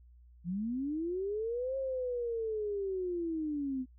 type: linear two-way sweep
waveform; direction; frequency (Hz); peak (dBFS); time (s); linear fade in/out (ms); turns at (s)
sine; up then down; 163.9 to 540 to 250.9; -32; 0.44-3.86; 50; 1.77
effects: added 60 Hz sine -55 dBFS peak until 3.98 s